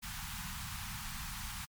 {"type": "band-stop noise", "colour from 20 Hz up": "pink", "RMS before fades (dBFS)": -42, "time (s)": [0.02, 1.66], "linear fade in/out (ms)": 20, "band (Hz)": [210, 840], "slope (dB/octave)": 48, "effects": ["MP3 96 kbps"]}